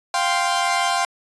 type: chord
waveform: sawtooth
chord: F suspended second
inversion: none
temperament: equal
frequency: 698.5 / 784 / 1046.5 Hz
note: F5 / G5 / C6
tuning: 0 / 0 / 0 cents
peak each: -19 dBFS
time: 0.14-1.05 s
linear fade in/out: 2 ms
effects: resampled to 22050 Hz